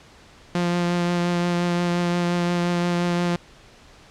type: tone with vibrato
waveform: sawtooth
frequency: 174.61 Hz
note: F3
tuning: in tune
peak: -16 dBFS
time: 0.55-3.36 s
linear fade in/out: 2 ms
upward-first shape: triangle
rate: 5.7 Hz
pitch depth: 16 cents each way
effects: pink hiss -49 dBFS RMS until 4.1 s + low-pass 6000 Hz 12 dB/octave